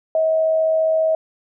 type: tone with amplitude modulation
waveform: sine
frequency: 639 Hz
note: D#5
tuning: 46 cents sharp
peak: -13 dBFS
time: 0.15-1.15 s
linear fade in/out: 2 ms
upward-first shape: sine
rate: 94.7 Hz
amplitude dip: 30%
effects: none